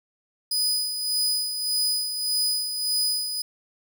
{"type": "tone with tremolo", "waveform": "sawtooth", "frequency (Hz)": 4978, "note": "D#8", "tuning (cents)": 0, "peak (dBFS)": -18, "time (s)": [0.51, 3.42], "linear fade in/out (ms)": 5, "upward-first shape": "sine", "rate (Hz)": 1.7, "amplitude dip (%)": 55, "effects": []}